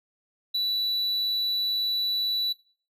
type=tone; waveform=triangle; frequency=3951 Hz; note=B7; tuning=in tune; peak=-22 dBFS; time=0.54-2.53 s; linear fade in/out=10 ms; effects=noise-tail reverb RT60 0.4 s tail -19 dB re dry